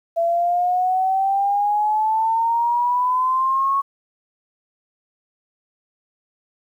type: exponential sweep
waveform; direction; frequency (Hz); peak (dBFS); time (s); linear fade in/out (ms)
sine; up; 669 to 1108.7; -16; 0.16-3.82; 20
effects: 9-bit